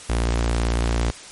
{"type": "tone with notch filter", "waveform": "sawtooth", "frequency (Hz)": 57.9, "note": "A#1", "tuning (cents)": -11, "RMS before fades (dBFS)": -21, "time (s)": [0.09, 1.11], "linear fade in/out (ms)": 10, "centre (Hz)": 150, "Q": 1.8, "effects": ["white hiss -40 dBFS RMS until 1.31 s", "MP3 48 kbps"]}